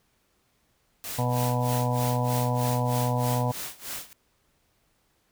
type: noise with tremolo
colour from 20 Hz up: white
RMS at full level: -34 dBFS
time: 1.04-4.13 s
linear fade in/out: 0 ms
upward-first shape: sine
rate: 3.2 Hz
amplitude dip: 90%
type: harmonic tone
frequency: 123.2 Hz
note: B2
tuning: 4 cents flat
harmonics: 1 / 2 / 4 / 5 / 6 / 7 / 8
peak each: -25 / -32 / -33 / -34 / -34 / -35 / -33 dBFS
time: 1.18-3.52 s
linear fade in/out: 10 ms
effects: pink hiss -69 dBFS RMS until 5.31 s